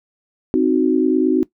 sine chord, C diminished, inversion none, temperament equal, 261.6 / 311.1 / 370 Hz, C4 / Eb4 / Gb4, 0 / 0 / 0 cents, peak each -17 dBFS, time 0.54-1.43 s, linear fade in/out 0 ms, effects noise-tail reverb RT60 0.1 s tail -18 dB re dry

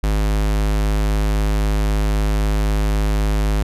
square tone, 51.91 Hz, G#1, in tune, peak -16 dBFS, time 0.03-3.63 s, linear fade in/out 5 ms, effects resampled to 32000 Hz

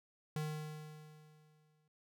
square tone with exponential decay, 153.3 Hz, D#3, 25 cents flat, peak -36 dBFS, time 0.36-1.88 s, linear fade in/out 2 ms, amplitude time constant 330 ms, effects none

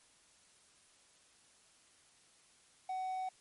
triangle tone with quantisation, 750 Hz, F#5, 23 cents sharp, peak -34 dBFS, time 2.89-3.29 s, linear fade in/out 5 ms, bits 10, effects white hiss -66 dBFS RMS until 3.4 s + MP3 48 kbps

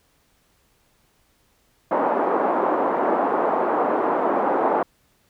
white band-pass noise, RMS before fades -21 dBFS, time 1.91-4.83 s, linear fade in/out 5 ms, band 270 to 1000 Hz, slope 24 dB/octave, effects pink hiss -63 dBFS RMS until 5.29 s

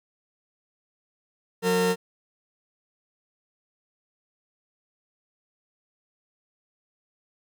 40% pulse tone pair together, 181.4 / 457.1 Hz, F#3 / A#4, -34 / -34 cents, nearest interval octave + major third, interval 1600 cents, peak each -25 / -21 dBFS, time 1.62-1.96 s, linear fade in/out 50 ms, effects none

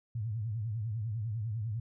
sine tone with vibrato, 110 Hz, A2, in tune, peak -32 dBFS, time 0.15-1.8 s, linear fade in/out 5 ms, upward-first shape triangle, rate 10 Hz, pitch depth 180 cents each way, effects none

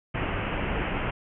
pink low-pass noise, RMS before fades -29 dBFS, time 0.14-1.11 s, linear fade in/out 10 ms, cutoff 3000 Hz, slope 96 dB/octave, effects none

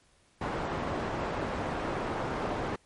white low-pass noise, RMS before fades -33 dBFS, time 0.41-2.76 s, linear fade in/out 5 ms, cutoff 900 Hz, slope 12 dB/octave, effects pink hiss -65 dBFS RMS until 2.85 s + MP3 48 kbps

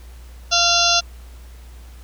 harmonic tone, 690 Hz, F5, 21 cents flat, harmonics 1 / 2 / 4 / 5 / 6 / 7 / 8 / 9, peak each -22 / -22 / -22 / -22 / -22 / -22 / -22 / -22 dBFS, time 0.51-1.01 s, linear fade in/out 20 ms, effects added 60 Hz sine -37 dBFS peak until 2.03 s + pink hiss -50 dBFS RMS until 2.03 s

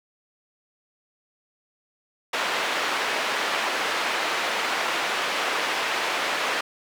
white band-pass noise, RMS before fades -26 dBFS, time 2.33-6.61 s, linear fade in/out 5 ms, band 420 to 2400 Hz, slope 12 dB/octave, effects none

